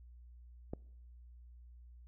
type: click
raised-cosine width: 2 ms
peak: -26 dBFS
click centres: 0.735 s
effects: noise-tail reverb RT60 0.8 s tail -25 dB re dry + added 60 Hz sine -53 dBFS peak until 2.07 s